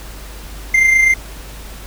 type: tone with amplitude modulation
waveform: triangle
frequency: 2093 Hz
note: C7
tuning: in tune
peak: -5 dBFS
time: 0.74-1.14 s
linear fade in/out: 5 ms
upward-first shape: sine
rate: 27.9 Hz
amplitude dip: 45%
effects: added 50 Hz sine -31 dBFS peak until 1.86 s + pink hiss -36 dBFS RMS until 1.86 s